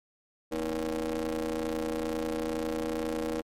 30% pulse ring-modulated tone, 82.2 Hz, E2, 4 cents flat, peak -24 dBFS, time 0.51-3.42 s, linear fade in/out 20 ms, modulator 396 Hz, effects MP3 64 kbps

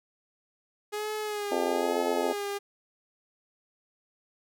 sawtooth tone with vibrato, 415.3 Hz, G#4, in tune, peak -27 dBFS, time 0.92-2.59 s, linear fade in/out 20 ms, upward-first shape sine, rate 1.1 Hz, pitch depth 53 cents each way
harmonic tone, 87.31 Hz, F2, in tune, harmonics 3 / 4 / 5 / 6 / 7 / 8 / 9 / 10, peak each -35 / -33 / -34 / -35 / -33 / -38 / -37 / -36 dBFS, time 1.51-2.33 s, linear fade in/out 10 ms
effects none

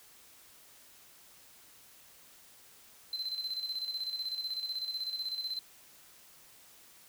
sine tone with tremolo, 4076 Hz, C8, 46 cents flat, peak -30 dBFS, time 3.13-5.59 s, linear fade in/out 2 ms, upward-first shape square, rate 16 Hz, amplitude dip 65%, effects tanh soft clip ceiling -31 dBFS + white hiss -58 dBFS RMS until 7.08 s

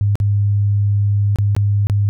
sine tone with dropouts, 101.8 Hz, G#2, 34 cents flat, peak -12 dBFS, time 0.01-2.09 s, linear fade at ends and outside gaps 0 ms, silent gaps 0.155-0.201 / 1.359-1.386 / 1.55-1.565 / 1.87-1.898 s, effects none

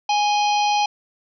harmonic tone with a mistuned harmonic, 830.6 Hz, G#5, in tune, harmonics 1 / 3 / 4 / 5 / 6 / 7, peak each -17 / -27 / -29 / -31 / -33 / -34 dBFS, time 0.09-0.86 s, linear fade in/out 5 ms, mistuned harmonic 4, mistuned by -85 cents, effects none

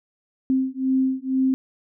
sine beating tone pair, 261.6 / 263.7 Hz, C4 / C4, 0 / +14 cents, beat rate 2.1 Hz, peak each -22 dBFS, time 0.5-1.54 s, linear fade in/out 0 ms, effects none

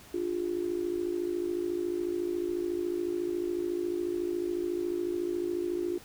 sine tone with amplitude modulation, 351.4 Hz, F4, 11 cents sharp, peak -25 dBFS, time 0.14-5.98 s, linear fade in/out 5 ms, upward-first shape sine, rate 54 Hz, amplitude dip 80%, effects pink hiss -52 dBFS RMS until 6.04 s

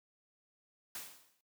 white noise with exponential decay, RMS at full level -41 dBFS, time 0.95-1.41 s, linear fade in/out 2 ms, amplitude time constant 100 ms, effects noise-tail reverb RT60 0.1 s tail -17 dB re dry + high-pass 150 Hz 12 dB/octave

